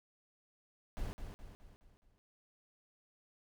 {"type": "noise with echo", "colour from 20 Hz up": "brown", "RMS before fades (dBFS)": -39, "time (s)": [0.97, 1.13], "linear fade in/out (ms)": 0, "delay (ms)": 210, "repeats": 5, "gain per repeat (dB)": -6, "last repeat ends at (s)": 2.18, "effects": []}